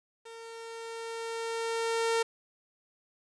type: tone with level ramp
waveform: sawtooth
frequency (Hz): 456.9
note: A#4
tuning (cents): -35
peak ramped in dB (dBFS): -41 to -21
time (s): 0.25-2.23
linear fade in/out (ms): 10
effects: resampled to 22050 Hz + 10-bit